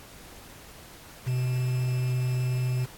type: tone with quantisation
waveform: triangle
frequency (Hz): 126.3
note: B2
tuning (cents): +39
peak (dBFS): -22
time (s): 1.26-2.86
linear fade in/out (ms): 20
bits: 7
effects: pink hiss -48 dBFS RMS until 2.97 s + AAC 64 kbps